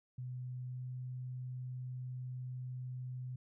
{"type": "tone with pitch glide", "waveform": "sine", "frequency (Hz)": [125.9, 126.7], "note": ["B2", "B2"], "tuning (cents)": [34, 45], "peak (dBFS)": -40, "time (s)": [0.18, 3.36], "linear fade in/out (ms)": 5, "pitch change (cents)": 11, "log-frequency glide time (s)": [0.66, 0.83], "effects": []}